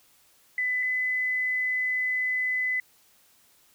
sine tone pair in turn, 2002 / 2011 Hz, B6 / B6, +23 / +31 cents, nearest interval unison, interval 8 cents, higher second, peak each -24 dBFS, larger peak neither, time 0.58-0.83 / 0.83-2.8 s, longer second, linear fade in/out 2 ms, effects white hiss -61 dBFS RMS until 3.74 s

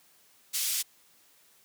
white band-pass noise, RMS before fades -30 dBFS, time 0.53-0.83 s, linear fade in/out 20 ms, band 3100 to 13000 Hz, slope 12 dB/octave, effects white hiss -62 dBFS RMS until 1.64 s + high-pass 100 Hz 12 dB/octave

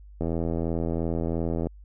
click train, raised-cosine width 2 ms, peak -15 dBFS, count 122, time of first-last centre 0.21-1.67 s, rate 82.9 Hz, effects added 50 Hz sine -44 dBFS peak until 1.84 s

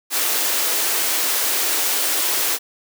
white high-pass noise, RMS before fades -20 dBFS, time 0.1-2.59 s, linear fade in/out 50 ms, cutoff 270 Hz, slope 96 dB/octave, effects none

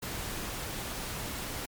pink noise, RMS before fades -37 dBFS, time 0.02-1.66 s, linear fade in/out 10 ms, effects MP3 96 kbps

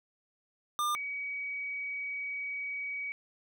square / sine tone pair in turn, 1200 / 2265 Hz, D6 / C#7, +37 / +37 cents, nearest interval major seventh, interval 1100 cents, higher second, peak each -29 / -34 dBFS, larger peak first, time 0.79-0.95 / 0.95-3.12 s, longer second, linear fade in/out 0 ms, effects none

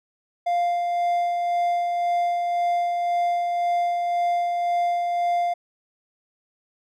triangle tone with tremolo, 698.5 Hz, F5, in tune, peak -17 dBFS, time 0.46-5.54 s, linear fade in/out 10 ms, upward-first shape sine, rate 1.9 Hz, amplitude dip 30%, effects none

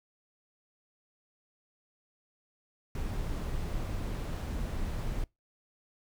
brown noise, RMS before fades -34 dBFS, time 2.95-5.24 s, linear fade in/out 2 ms, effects noise-tail reverb RT60 0.2 s tail -24 dB re dry

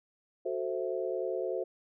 sine chord, F# half-diminished seventh, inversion none, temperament equal, 370 / 440 / 523.3 / 659.3 Hz, F#4 / A4 / C5 / E5, 0 / 0 / 0 / 0 cents, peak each -35 / -37 / -35 / -39 dBFS, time 0.45-1.64 s, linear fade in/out 10 ms, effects none

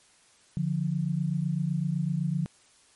sine tone pair together, 146.71 / 174.61 Hz, D3 / F3, -1 / 0 cents, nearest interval minor third, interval 301 cents, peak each -28 dBFS, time 0.57-2.46 s, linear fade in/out 0 ms, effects white hiss -60 dBFS RMS until 2.95 s + MP3 48 kbps

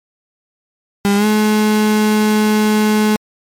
35% pulse tone with pitch glide, 201.3 to 213.3 Hz, G3 to G#3, +46 to +46 cents, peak -9 dBFS, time 1.05-3.16 s, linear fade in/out 0 ms, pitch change +100 cents, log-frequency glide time 1.16-1.26 s, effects MP3 64 kbps

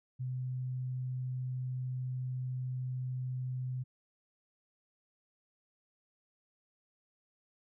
sine tone, 127.6 Hz, C3, 43 cents flat, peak -34 dBFS, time 0.19-3.84 s, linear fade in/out 20 ms, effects none

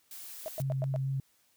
blue noise, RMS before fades -45 dBFS, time 0.11-0.62 s, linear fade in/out 2 ms
sine tone bursts, 634 Hz, D#5, 32 cents sharp, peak -33 dBFS, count 5, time 0.46-0.961 s, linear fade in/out 0 ms, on 21 ms, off 99 ms
sine tone with vibrato, 134.6 Hz, C3, 49 cents sharp, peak -29 dBFS, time 0.6-1.2 s, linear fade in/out 2 ms, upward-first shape sine, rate 4.4 Hz, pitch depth 13 cents each way
effects white hiss -69 dBFS RMS until 1.56 s

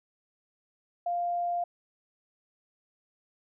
sine tone, 698.5 Hz, F5, in tune, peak -27 dBFS, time 1.06-1.64 s, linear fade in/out 5 ms, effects none

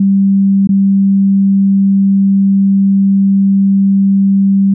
sine tone with dropouts, 196 Hz, G3, in tune, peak -6 dBFS, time 0-4.74 s, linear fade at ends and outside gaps 5 ms, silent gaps 0.673-0.69 s, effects none

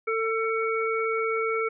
harmonic tone, 447.3 Hz, A4, 28 cents sharp, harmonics 1 / 3 / 5, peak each -26 / -29 / -31 dBFS, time 0.07-1.69 s, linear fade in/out 10 ms, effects none

